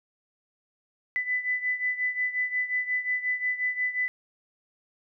sine beating tone pair, 1996 / 2001.6 Hz, B6 / B6, +18 / +23 cents, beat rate 5.6 Hz, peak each -27 / -31 dBFS, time 1.16-4.08 s, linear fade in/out 0 ms, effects none

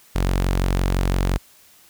sawtooth tone, 45.86 Hz, F#1, 15 cents flat, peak -14 dBFS, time 0.15-1.38 s, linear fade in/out 10 ms, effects white hiss -52 dBFS RMS until 1.89 s

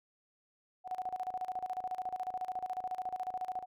sine tone with tremolo, 740 Hz, F#5, in tune, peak -33 dBFS, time 0.84-3.66 s, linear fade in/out 50 ms, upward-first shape square, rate 14 Hz, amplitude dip 80%, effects none

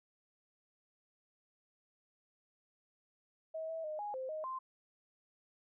sine tone with pitch steps, 640 / 650 / 615 / 829 / 521 / 623 / 1044 Hz, D#5 / E5 / D#5 / G#5 / C5 / D#5 / C6, +49 / -24 / -20 / -3 / -7 / +2 / -4 cents, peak -38 dBFS, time 3.54-4.59 s, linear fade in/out 10 ms, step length 150 ms, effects none

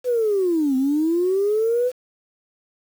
sine linear two-way sweep, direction down then up, 509 to 255.9 to 509 Hz, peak -16 dBFS, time 0.04-1.92 s, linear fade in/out 50 ms, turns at 0.76 s, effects tanh soft clip ceiling -12 dBFS + 7-bit

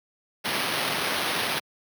blue noise with sample-and-hold, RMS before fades -27 dBFS, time 0.44-1.6 s, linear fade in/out 20 ms, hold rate 7350 Hz, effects high-pass 150 Hz 12 dB/octave

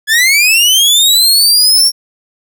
sawtooth linear sweep, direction up, 1680 to 5550 Hz, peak -3 dBFS, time 0.07-1.92 s, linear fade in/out 50 ms, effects none

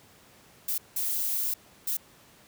violet noise bursts at uneven times, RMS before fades -29 dBFS, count 3, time 0.68-0.78 / 0.96-1.54 / 1.87-1.97 s, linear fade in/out 5 ms, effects pink hiss -56 dBFS RMS until 2.47 s + high-pass 80 Hz 12 dB/octave

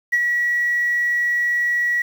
sine tone with ADSR envelope, 1927 Hz, B6, 43 cents flat, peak -11 dBFS, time 0.12-2.02 s, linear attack 17 ms, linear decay 40 ms, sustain -5 dB, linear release 4 ms, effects tanh soft clip ceiling -11 dBFS + 7-bit

